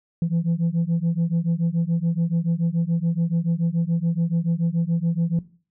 sine beating tone pair, 164.6 / 171.6 Hz, E3 / F3, -2 / -30 cents, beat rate 7 Hz, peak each -21 dBFS, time 0.22-5.39 s, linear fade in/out 2 ms, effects noise-tail reverb RT60 0.4 s tail -18 dB re dry + tanh soft clip ceiling -16 dBFS

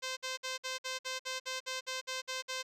5% pulse tone bursts, 518 Hz, C5, 17 cents flat, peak -24 dBFS, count 13, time 0.02-2.63 s, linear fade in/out 20 ms, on 150 ms, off 55 ms, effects low-pass 9000 Hz 12 dB/octave

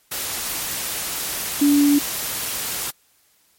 sine tone in noise, 287.7 Hz, D4, 36 cents flat, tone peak -12 dBFS, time 1.61-1.99 s, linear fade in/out 10 ms, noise white, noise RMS -26 dBFS, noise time 0.11-2.91 s, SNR +11 dB, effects white hiss -60 dBFS RMS until 3.58 s + MP3 64 kbps

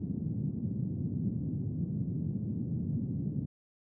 white band-pass noise, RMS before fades -34 dBFS, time 0-3.46 s, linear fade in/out 10 ms, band 100 to 210 Hz, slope 24 dB/octave, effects none

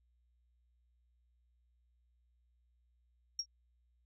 sine tone with exponential decay, 5590 Hz, F8, 1 cent sharp, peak -29 dBFS, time 3.39-3.46 s, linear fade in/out 5 ms, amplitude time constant 15 ms, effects tanh soft clip ceiling -27 dBFS + added 60 Hz sine -70 dBFS peak until 4.05 s

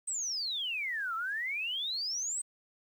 sine exponential two-way sweep, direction down then up, 8372 to 1293 to 8372 Hz, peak -32 dBFS, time 0.07-2.42 s, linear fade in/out 10 ms, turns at 1.15 s, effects 10-bit

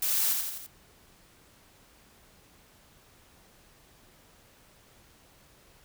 blue noise with echo, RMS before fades -28 dBFS, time 0.02-0.33 s, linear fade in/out 5 ms, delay 84 ms, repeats 4, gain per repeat -4 dB, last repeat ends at 0.666 s, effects pink hiss -59 dBFS RMS until 5.84 s

